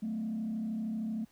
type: tone with frequency modulation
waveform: sine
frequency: 220 Hz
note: A3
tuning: in tune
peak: -31 dBFS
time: 0.02-1.25 s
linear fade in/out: 10 ms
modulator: 33 Hz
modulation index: 0.57
effects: tanh soft clip ceiling -29 dBFS + pink hiss -67 dBFS RMS until 1.31 s